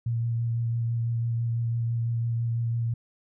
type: tone with vibrato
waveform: sine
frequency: 116.54 Hz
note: A#2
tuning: in tune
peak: -24 dBFS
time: 0.06-2.94 s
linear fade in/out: 5 ms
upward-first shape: sine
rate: 6 Hz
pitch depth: 15 cents each way
effects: none